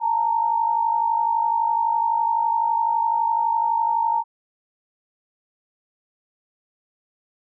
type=tone pair together; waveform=sine; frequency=872 / 923.9 Hz; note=A5 / A#5; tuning=-16 / -16 cents; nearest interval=minor second; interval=100 cents; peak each=-24 / -19 dBFS; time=0-4.24 s; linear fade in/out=50 ms; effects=none